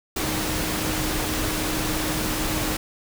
sine tone in noise, 310.4 Hz, D#4, 4 cents flat, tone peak -30 dBFS, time 0.16-2.77 s, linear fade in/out 5 ms, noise pink, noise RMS -26 dBFS, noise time 0.16-2.77 s, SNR -7 dB, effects none

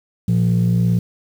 sine tone pair together, 116.54 / 174.61 Hz, A#2 / F3, 0 / 0 cents, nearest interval perfect fifth, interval 700 cents, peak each -14 dBFS, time 0.28-0.99 s, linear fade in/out 5 ms, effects tanh soft clip ceiling -10 dBFS + 7-bit

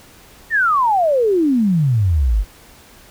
sine exponential sweep, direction down, 1881 to 45.11 Hz, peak -12 dBFS, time 0.5-2.45 s, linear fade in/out 50 ms, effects pink hiss -45 dBFS RMS until 3.1 s

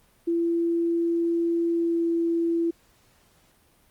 sine tone with pitch glide, 337.5 to 335.4 Hz, E4 to E4, +41 to +30 cents, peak -21 dBFS, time 0.27-2.71 s, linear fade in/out 10 ms, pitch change -11 cents, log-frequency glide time 1.69-2.08 s, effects pink hiss -61 dBFS RMS until 3.9 s + Opus 32 kbps

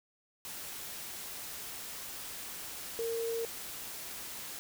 sine tone in noise, 459.1 Hz, A#4, 26 cents flat, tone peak -32 dBFS, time 2.99-3.45 s, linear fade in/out 0 ms, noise white, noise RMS -43 dBFS, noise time 0.45-4.59 s, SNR +8 dB, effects none

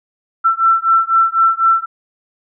sine beating tone pair, 1339 / 1343 Hz, E6 / E6, +27 / +32 cents, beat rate 4 Hz, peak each -13 dBFS, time 0.44-1.86 s, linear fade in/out 20 ms, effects none

